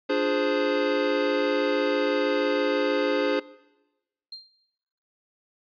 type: chord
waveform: square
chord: D half-diminished seventh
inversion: none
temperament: equal with one note detuned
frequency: 293.7 / 349.2 / 415.3 / 521.7 Hz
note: D4 / F4 / Ab4 / C5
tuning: 0 / 0 / 0 / -5 cents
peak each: -28 / -33 / -28 / -27 dBFS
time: 0.09-3.4 s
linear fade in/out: 10 ms
type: tone with exponential decay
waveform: sine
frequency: 4186 Hz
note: C8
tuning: in tune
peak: -33 dBFS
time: 4.32-4.61 s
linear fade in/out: 5 ms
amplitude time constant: 61 ms
effects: noise-tail reverb RT60 1.0 s tail -20 dB re dry + resampled to 11025 Hz